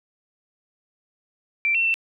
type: tone with pitch steps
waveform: sine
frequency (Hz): 2346 / 2706 / 2683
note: D7 / E7 / E7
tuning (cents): -2 / +45 / +30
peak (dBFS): -18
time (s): 1.65-1.941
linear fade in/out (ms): 0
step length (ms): 97
effects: none